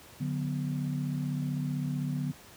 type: chord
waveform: sine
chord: B minor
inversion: first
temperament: equal with one note detuned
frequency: 146.83 / 182.56 / 246.9 Hz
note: D3 / F#3 / B3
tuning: 0 / -23 / 0 cents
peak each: -31 / -37 / -35 dBFS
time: 0.2-2.32 s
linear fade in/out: 10 ms
effects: pink hiss -52 dBFS RMS until 2.56 s + high-pass 60 Hz 12 dB/octave